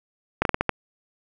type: slowing click train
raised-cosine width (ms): 0.5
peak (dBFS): -4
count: 6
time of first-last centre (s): 0.42-0.693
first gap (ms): 32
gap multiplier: 1.27
effects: none